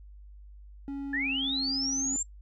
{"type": "tone with pitch glide", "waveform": "triangle", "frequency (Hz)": [278.1, 269.4], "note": ["C#4", "C#4"], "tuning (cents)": [6, -49], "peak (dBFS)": -31, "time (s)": [0.88, 2.16], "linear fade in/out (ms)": 0, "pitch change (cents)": -55, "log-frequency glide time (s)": [1.16, 1.3]}
{"type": "linear sweep", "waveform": "sine", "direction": "up", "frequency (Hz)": [1694, 7459], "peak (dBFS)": -28, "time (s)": [1.13, 2.23], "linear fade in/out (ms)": 5}
{"effects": ["noise-tail reverb RT60 0.1 s tail -24 dB re dry", "added 50 Hz sine -46 dBFS peak until 2.41 s"]}